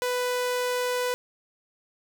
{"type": "tone", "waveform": "sawtooth", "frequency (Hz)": 496, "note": "B4", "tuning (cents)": 7, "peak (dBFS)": -21, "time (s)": [0.02, 1.14], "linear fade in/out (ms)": 0, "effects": []}